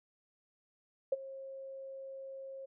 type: tone with ADSR envelope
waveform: sine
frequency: 538 Hz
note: C5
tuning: 48 cents sharp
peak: -25 dBFS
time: 1.12-2.66 s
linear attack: 6 ms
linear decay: 27 ms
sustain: -18 dB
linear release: 13 ms
effects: none